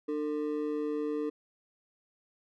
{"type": "ring-modulated tone", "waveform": "triangle", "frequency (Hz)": 374.5, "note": "F#4", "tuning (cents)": 21, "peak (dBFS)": -25, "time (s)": [0.08, 1.3], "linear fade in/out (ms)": 10, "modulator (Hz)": 75.3, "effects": []}